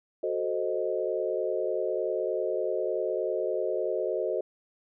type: chord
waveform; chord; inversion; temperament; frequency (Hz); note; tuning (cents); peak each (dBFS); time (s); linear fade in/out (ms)
sine; F# diminished seventh; none; equal; 370 / 440 / 523.3 / 622.3; F#4 / A4 / C5 / Eb5; 0 / 0 / 0 / 0; -32; 0.23-4.41; 5
effects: none